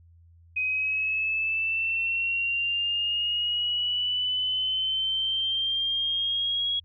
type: linear sweep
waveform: sine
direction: up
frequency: 2510 to 3322 Hz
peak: -24 dBFS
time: 0.56-6.8 s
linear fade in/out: 10 ms
effects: added 84 Hz sine -52 dBFS peak until 6.84 s